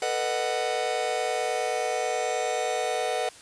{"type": "chord", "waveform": "45% pulse", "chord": "B dominant seventh", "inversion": "third", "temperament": "just", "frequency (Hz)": [444.5, 493.9, 617.4, 740.8], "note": ["A4", "B4", "D#5", "F#5"], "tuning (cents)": [18, 0, -14, 2], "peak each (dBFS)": [-33, -31, -32, -29], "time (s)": [0.02, 3.29], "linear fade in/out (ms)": 2, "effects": ["white hiss -48 dBFS RMS until 3.41 s", "resampled to 22050 Hz"]}